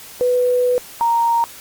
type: tone pair in turn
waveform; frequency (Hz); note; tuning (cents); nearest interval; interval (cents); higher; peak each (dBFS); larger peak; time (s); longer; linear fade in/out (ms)
sine; 495.4 / 930.6; B4 / A#5; +5 / -3; major seventh; 1092; second; -13 / -13; neither; 0.21-0.78 / 1.01-1.44; first; 0
effects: white hiss -38 dBFS RMS until 1.6 s + Opus 48 kbps